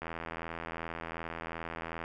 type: click train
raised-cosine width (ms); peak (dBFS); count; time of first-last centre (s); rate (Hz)
0.5; -23; 168; 0.02-2.039; 82.7
effects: none